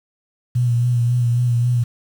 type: tone with vibrato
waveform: sine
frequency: 120.8 Hz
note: B2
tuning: 38 cents flat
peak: -14 dBFS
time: 0.55-1.84 s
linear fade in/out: 10 ms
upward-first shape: sine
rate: 3.7 Hz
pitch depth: 35 cents each way
effects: 7-bit